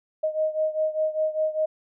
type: beating tone pair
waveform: sine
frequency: 622.3 / 627.3 Hz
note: D#5 / D#5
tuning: 0 / +14 cents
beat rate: 5 Hz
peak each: -24 / -27 dBFS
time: 0.23-1.66 s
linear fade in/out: 10 ms
effects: none